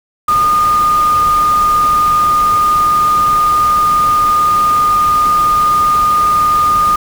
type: tone in noise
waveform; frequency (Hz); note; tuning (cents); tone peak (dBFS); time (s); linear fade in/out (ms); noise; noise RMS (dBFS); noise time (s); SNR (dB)
sine; 1221; D#6; -33; -8; 0.28-6.96; 5; pink; -25; 0.28-6.96; +14
effects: none